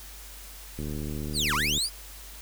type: click train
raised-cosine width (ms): 3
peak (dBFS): -22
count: 75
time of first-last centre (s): 0.79-1.778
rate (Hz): 74.9
type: linear two-way sweep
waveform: 30% pulse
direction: down then up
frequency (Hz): 5100 to 932.3 to 5100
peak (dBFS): -22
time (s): 1.33-1.9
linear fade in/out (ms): 50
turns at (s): 1.54
effects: added 50 Hz sine -45 dBFS peak until 2.41 s + white hiss -46 dBFS RMS until 2.41 s